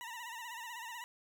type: tone with vibrato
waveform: 20% pulse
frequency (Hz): 940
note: A#5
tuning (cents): +14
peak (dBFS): -38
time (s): 0.01-1.04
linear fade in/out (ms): 0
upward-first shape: sine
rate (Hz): 16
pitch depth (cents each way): 84
effects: none